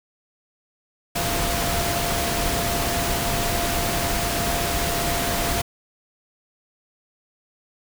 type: tone in noise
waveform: sine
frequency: 690 Hz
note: F5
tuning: 21 cents flat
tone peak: -28 dBFS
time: 1.15-5.62 s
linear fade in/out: 10 ms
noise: pink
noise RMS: -24 dBFS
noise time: 1.15-5.62 s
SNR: -7 dB
effects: none